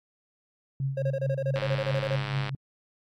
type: tone with tremolo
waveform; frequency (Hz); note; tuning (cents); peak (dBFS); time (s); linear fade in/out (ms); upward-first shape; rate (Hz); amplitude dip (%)
sine; 135.9; C#3; -34; -24; 0.8-2.55; 2; triangle; 4.6; 75
type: tone bursts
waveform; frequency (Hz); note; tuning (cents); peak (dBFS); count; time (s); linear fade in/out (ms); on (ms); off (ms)
triangle; 541; C#5; -42; -25; 15; 0.97-2.157; 5; 53; 28
type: click train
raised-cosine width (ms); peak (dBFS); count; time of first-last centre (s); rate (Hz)
0.3; -17; 98; 1.56-2.493; 104
effects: AAC 64 kbps